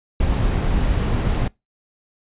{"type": "noise", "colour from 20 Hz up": "brown", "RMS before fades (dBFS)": -19, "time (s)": [0.2, 1.48], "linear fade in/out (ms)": 5, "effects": ["noise-tail reverb RT60 0.2 s tail -24 dB re dry", "resampled to 8000 Hz"]}